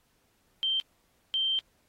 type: tone bursts at uneven times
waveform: sine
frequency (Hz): 3136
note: G7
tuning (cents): 0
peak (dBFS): -25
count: 2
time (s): 0.63-0.8 / 1.34-1.59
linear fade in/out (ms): 0
effects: pink hiss -70 dBFS RMS until 1.88 s + AAC 48 kbps